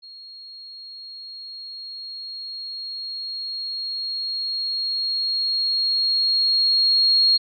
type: tone with level ramp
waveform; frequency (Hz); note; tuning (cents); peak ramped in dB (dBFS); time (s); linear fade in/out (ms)
sine; 4279; C8; +38; -39 to -13; 0.02-7.38; 20
effects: none